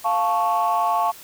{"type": "chord", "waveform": "sine", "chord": "F augmented", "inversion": "none", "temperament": "equal with one note detuned", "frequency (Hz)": [698.5, 876.4, 1108.7], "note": ["F5", "A5", "C#6"], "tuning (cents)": [0, -7, 0], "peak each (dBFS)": -21, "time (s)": [0.04, 1.12], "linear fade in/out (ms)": 20, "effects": ["tanh soft clip ceiling -12 dBFS", "white hiss -43 dBFS RMS until 1.23 s"]}